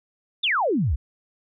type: exponential sweep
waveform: sine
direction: down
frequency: 3800 to 55.7 Hz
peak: -19 dBFS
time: 0.43-0.96 s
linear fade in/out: 10 ms
effects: none